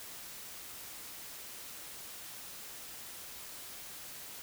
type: silence
effects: white hiss -47 dBFS RMS until 4.42 s